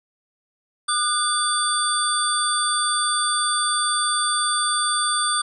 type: tone cluster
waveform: sine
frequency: 1211 / 1469 / 3493 / 4647 / 8750 Hz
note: D#6 / F#6 / A7 / D8 / C#9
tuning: -47 / -13 / -13 / -19 / -24 cents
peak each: -23 / -28 / -27 / -28 / -24 dBFS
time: 0.88-5.42 s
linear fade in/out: 10 ms
effects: none